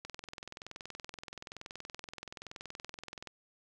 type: click train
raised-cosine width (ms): 0.2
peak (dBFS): -26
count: 69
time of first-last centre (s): 0.05-3.273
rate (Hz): 21.1
effects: none